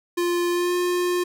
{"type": "tone with pitch glide", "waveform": "square", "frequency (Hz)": [349.2, 355.7], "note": ["F4", "F4"], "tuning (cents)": [0, 32], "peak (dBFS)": -21, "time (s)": [0.17, 1.24], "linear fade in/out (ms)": 10, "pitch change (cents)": 32, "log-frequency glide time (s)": [0.5, 0.74], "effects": []}